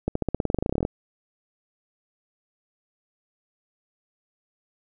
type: accelerating click train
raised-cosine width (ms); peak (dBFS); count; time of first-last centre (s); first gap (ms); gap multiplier
2; -10; 19; 0.08-0.851; 74; 0.93
effects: none